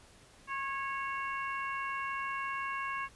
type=harmonic tone with a mistuned harmonic; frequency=551 Hz; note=C#5; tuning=11 cents flat; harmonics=2 / 3 / 4 / 5; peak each=-36 / -40 / -42 / -44 dBFS; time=0.47-3.09 s; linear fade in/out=50 ms; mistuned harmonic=2; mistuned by=-23 cents; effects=pink hiss -59 dBFS RMS until 3.15 s + resampled to 24000 Hz